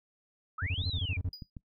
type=linear two-way sweep; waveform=sine; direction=up then down; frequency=1187 to 4186 to 2301 Hz; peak=-35 dBFS; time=0.58-1.17 s; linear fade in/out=5 ms; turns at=0.87 s
type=tone bursts; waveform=triangle; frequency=89.4 Hz; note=F2; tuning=41 cents sharp; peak=-27 dBFS; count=9; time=0.62-1.291 s; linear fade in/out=5 ms; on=47 ms; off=31 ms
type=click train; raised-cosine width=5 ms; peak=-30 dBFS; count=6; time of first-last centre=0.84-1.568 s; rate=6.87 Hz
type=tone with exponential decay; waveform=triangle; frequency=4915 Hz; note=D#8; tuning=22 cents flat; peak=-37 dBFS; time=1.33-1.5 s; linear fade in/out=2 ms; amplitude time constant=35 ms
effects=noise-tail reverb RT60 0.1 s tail -22 dB re dry